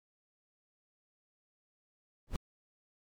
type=noise with exponential growth; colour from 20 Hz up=brown; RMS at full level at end=-26 dBFS; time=2.27-2.36 s; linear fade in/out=1 ms; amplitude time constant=18 ms; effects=MP3 96 kbps